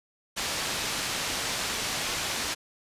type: low-pass noise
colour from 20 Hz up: white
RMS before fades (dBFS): -31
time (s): 0.36-2.55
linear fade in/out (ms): 20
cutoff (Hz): 5900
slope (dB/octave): 12
effects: resampled to 32000 Hz